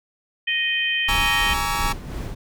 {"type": "harmonic tone", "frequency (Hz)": 622.3, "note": "D#5", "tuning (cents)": 0, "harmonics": [3, 4, 5], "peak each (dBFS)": [-24, -24, -24], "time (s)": [0.47, 1.54], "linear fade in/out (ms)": 10}
{"type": "noise with tremolo", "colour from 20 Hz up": "brown", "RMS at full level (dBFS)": -26, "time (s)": [1.08, 2.35], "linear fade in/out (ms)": 10, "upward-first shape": "sine", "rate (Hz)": 2.9, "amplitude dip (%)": 55}
{"type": "chord", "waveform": "sawtooth", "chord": "A# half-diminished seventh", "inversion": "third", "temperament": "equal with one note detuned", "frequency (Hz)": [830.6, 932.3, 1132.7, 1318.5], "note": ["G#5", "A#5", "C#6", "E6"], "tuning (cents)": [0, 0, 37, 0], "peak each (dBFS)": [-24, -24, -23, -26], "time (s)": [1.08, 1.93], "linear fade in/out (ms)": 10}
{"effects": []}